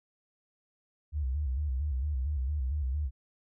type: tone with vibrato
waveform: sine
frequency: 69.3 Hz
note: C#2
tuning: in tune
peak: -28 dBFS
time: 1.12-3.11 s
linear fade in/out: 50 ms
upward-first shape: square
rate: 4.4 Hz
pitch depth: 130 cents each way
effects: none